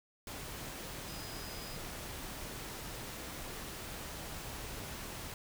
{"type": "tone in noise", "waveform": "sine", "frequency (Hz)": 4978, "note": "D#8", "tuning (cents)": 0, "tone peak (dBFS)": -51, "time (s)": [1.08, 1.76], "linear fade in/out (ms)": 2, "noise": "pink", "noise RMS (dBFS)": -44, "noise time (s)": [0.27, 5.34], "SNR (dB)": -10, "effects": []}